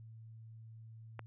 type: click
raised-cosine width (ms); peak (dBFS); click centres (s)
0.5; -28; 1.193
effects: added 112 Hz sine -50 dBFS peak until 1.26 s + resampled to 8000 Hz